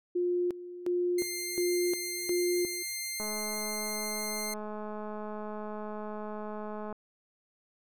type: tone with tremolo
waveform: sine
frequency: 354.6 Hz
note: F4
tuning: 26 cents sharp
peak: -26 dBFS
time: 0.15-2.83 s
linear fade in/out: 10 ms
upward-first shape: square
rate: 1.4 Hz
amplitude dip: 80%
type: tone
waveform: 10% pulse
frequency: 2101 Hz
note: C7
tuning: 7 cents sharp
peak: -25 dBFS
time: 1.18-4.54 s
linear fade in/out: 5 ms
type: click train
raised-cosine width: 1 ms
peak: -27 dBFS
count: 791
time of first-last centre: 3.2-6.926 s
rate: 212 Hz
effects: none